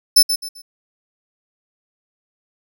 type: tone with echo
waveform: sawtooth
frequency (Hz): 5274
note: E8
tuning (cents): 0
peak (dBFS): -4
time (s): 0.16-0.23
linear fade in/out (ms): 10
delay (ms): 130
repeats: 3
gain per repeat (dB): -10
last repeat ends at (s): 0.62
effects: none